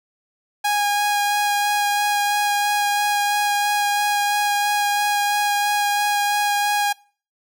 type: tone with vibrato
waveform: sawtooth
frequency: 822 Hz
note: G#5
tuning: 18 cents flat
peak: -14 dBFS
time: 0.64-6.93 s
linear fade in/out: 10 ms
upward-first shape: sine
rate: 3 Hz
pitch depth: 10 cents each way
effects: noise-tail reverb RT60 0.4 s tail -23 dB re dry